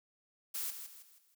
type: noise with echo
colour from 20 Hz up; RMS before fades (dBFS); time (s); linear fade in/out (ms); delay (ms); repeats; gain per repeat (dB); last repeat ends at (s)
blue; -38; 0.54-0.71; 10; 160; 4; -8; 1.35
effects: none